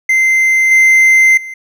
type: tone with level steps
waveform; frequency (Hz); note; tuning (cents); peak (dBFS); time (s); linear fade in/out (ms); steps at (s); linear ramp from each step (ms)
triangle; 2077; C7; -13; -6 / -3 / -22; 0.09-1.54; 5; 0.71 / 1.37; 5
effects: none